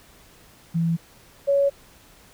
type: tone pair in turn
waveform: sine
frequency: 166.4 / 559.7 Hz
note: E3 / C#5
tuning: +17 / +17 cents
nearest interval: octave + major sixth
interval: 2100 cents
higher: second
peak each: -19 / -16 dBFS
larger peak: second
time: 0.74-0.97 / 1.47-1.7 s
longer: neither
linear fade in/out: 20 ms
effects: pink hiss -52 dBFS RMS until 2.33 s